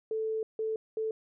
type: tone bursts at uneven times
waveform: sine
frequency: 440 Hz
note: A4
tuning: in tune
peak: -29 dBFS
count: 3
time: 0.11-0.43 / 0.59-0.76 / 0.97-1.11 s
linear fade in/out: 2 ms
effects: none